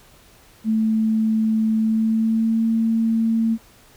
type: tone with pitch glide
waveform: sine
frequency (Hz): 220 to 225.7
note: A3 to A3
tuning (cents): 0 to +44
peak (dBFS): -16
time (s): 0.64-3.58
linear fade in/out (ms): 50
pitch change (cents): +44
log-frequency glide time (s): 1.77-2.66
effects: pink hiss -51 dBFS RMS until 3.96 s